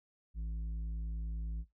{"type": "tone with tanh clipping", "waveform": "sine", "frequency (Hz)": 55, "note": "A1", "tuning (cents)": 0, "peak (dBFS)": -37, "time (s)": [0.34, 1.65], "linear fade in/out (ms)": 50, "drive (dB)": 7, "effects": ["noise-tail reverb RT60 0.2 s tail -18 dB re dry"]}